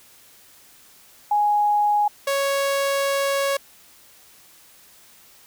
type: tone pair in turn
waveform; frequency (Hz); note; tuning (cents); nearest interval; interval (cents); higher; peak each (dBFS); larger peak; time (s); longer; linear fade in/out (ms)
sine / sawtooth; 830.6 / 554.4; G#5 / C#5; 0 / 0; perfect fifth; 700; first; -16; neither; 1.31-2.08 / 2.27-3.57; second; 5
effects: white hiss -51 dBFS RMS until 5.46 s

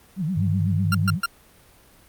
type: tone with vibrato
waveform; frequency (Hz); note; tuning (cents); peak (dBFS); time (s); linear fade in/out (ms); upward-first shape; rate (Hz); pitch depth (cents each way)
sine; 170.9; F3; -37; -22; 0.16-1.21; 50; sine; 8; 230
type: tone with pitch glide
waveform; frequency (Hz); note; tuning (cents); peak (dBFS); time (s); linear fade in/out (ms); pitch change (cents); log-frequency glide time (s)
sine; 99 to 99.92; G2 to G2; +18 to +34; -21; 0.36-1.16; 20; +16; 0.76-0.9
type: tone bursts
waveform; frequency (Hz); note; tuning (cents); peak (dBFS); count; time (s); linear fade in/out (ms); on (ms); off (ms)
40% pulse; 1387; F6; -12; -19; 3; 0.92-1.258; 2; 26; 130
effects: pink hiss -53 dBFS RMS until 2.08 s + Opus 32 kbps

